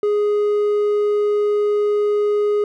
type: tone with hard clipping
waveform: sine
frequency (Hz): 415.3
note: G#4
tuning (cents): 0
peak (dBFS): -16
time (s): 0.03-2.64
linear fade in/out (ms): 2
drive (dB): 3
effects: none